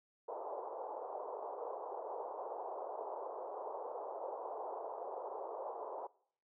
pink band-pass noise, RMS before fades -44 dBFS, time 0.28-6.07 s, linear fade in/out 5 ms, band 420 to 1000 Hz, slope 48 dB/octave, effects noise-tail reverb RT60 0.6 s tail -22 dB re dry

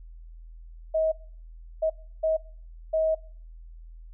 sine tone bursts at uneven times, 636 Hz, D#5, 38 cents sharp, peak -21 dBFS, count 4, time 0.94-1.12 / 1.82-1.9 / 2.23-2.37 / 2.93-3.15 s, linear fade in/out 10 ms, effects noise-tail reverb RT60 0.5 s tail -22 dB re dry + added 41 Hz sine -42 dBFS peak until 4.13 s

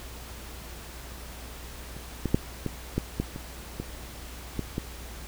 clicks, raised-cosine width 3 ms, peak -27 / -14 / -7 / -15 / -12 / -13 / -23 / -19 / -15 / -15 dBFS, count 10, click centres 1.966 / 2.257 / 2.345 / 2.663 / 2.98 / 3.2 / 3.361 / 3.8 / 4.593 / 4.781 s, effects added 60 Hz sine -42 dBFS peak until 5.27 s + pink hiss -44 dBFS RMS until 5.27 s

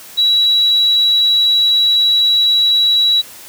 sine tone, 3904 Hz, B7, 21 cents flat, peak -9 dBFS, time 0.17-3.22 s, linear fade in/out 20 ms, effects white hiss -36 dBFS RMS until 3.48 s + high-pass 60 Hz 12 dB/octave

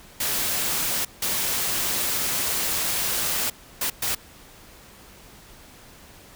white noise bursts at uneven times, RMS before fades -25 dBFS, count 4, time 0.2-1.05 / 1.22-3.5 / 3.81-3.9 / 4.02-4.15 s, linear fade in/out 5 ms, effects pink hiss -48 dBFS RMS until 6.35 s

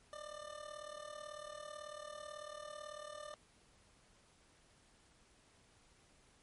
25% pulse tone with amplitude modulation, 598 Hz, D5, 31 cents sharp, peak -40 dBFS, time 0.13-3.34 s, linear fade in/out 0 ms, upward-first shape sine, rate 38.1 Hz, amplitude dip 75%, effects pink hiss -68 dBFS RMS until 6.42 s + MP3 48 kbps

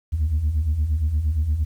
sine beating tone pair, 70.4 / 79 Hz, C#2 / D#2, +27 / +27 cents, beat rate 8.6 Hz, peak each -24 / -18 dBFS, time 0.12-1.65 s, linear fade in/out 20 ms, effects tanh soft clip ceiling -15 dBFS + 9-bit

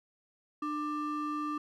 triangle ring-modulated tone, 742 Hz, F#5, 5 cents sharp, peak -27 dBFS, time 0.62-1.58 s, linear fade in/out 5 ms, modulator 442 Hz, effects none

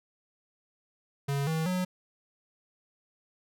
square tone with pitch steps, 140.2 / 160.12 / 182.87 Hz, C#3 / D#3 / F#3, +20 / +50 / -20 cents, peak -28 dBFS, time 1.28-1.85 s, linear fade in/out 10 ms, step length 190 ms, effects none

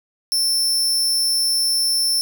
sawtooth tone, 5360 Hz, E8, 28 cents sharp, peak -14 dBFS, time 0.32-2.21 s, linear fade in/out 0 ms, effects none

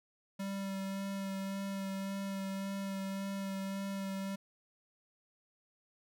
square tone with vibrato, 195.1 Hz, G3, 8 cents flat, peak -37 dBFS, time 0.39-4.36 s, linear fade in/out 10 ms, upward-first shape sine, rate 1.8 Hz, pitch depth 14 cents each way, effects none

